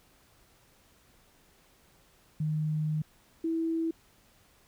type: tone pair in turn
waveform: sine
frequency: 154.1 / 327.1 Hz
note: D#3 / E4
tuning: -16 / -13 cents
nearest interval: octave + minor second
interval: 1303 cents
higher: second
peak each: -27 dBFS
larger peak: neither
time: 2.4-3.02 / 3.44-3.91 s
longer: first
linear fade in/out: 5 ms
effects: pink hiss -63 dBFS RMS until 4.67 s